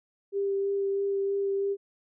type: tone with vibrato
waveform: sine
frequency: 395.9 Hz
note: G4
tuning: 17 cents sharp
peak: -25 dBFS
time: 0.32-1.77 s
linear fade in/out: 50 ms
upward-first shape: sine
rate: 3.1 Hz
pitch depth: 11 cents each way
effects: none